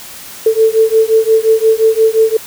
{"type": "beating tone pair", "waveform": "sine", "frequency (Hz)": [440.9, 446.6], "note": ["A4", "A4"], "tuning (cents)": [4, 26], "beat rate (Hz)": 5.7, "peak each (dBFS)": -10, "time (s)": [0.46, 2.37], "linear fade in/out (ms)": 5, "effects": ["white hiss -31 dBFS RMS until 2.46 s"]}